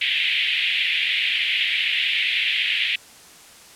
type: band-pass noise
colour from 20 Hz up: white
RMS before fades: -22 dBFS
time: 0.01-2.96 s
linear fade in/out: 5 ms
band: 2000 to 3400 Hz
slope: 48 dB/octave
effects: white hiss -46 dBFS RMS until 3.75 s + low-pass 10000 Hz 12 dB/octave